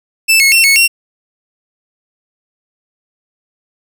sawtooth tone with pitch steps, 2645 / 2182 / 2707 / 2202 / 2738 Hz, E7 / C#7 / E7 / C#7 / F7, +5 / -28 / +45 / -12 / -35 cents, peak -3 dBFS, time 0.28-0.88 s, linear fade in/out 20 ms, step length 120 ms, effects none

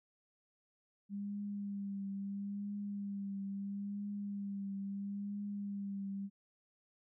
sine tone with vibrato, 200.3 Hz, G3, 38 cents sharp, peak -38 dBFS, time 1.09-6.3 s, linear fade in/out 50 ms, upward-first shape triangle, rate 0.75 Hz, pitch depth 35 cents each way, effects none

